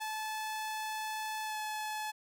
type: tone with pitch glide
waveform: sawtooth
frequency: 867 to 858 Hz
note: A5 to A5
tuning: -26 to -44 cents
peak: -32 dBFS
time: 0-2.12 s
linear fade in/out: 20 ms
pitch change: -18 cents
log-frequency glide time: 1.44-1.57 s
effects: none